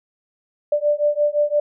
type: beating tone pair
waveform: sine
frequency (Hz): 587.3 / 593.1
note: D5 / D5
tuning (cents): 0 / +17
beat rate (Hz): 5.8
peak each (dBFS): -19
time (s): 0.72-1.6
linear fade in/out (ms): 5
effects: none